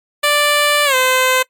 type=tone with pitch glide; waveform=10% pulse; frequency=587.3 to 514.2 Hz; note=D5 to C5; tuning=0 to -30 cents; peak=-3 dBFS; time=0.23-1.43 s; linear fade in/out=10 ms; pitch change=-230 cents; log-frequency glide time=0.85-0.95 s; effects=noise-tail reverb RT60 0.1 s tail -22 dB re dry + MP3 96 kbps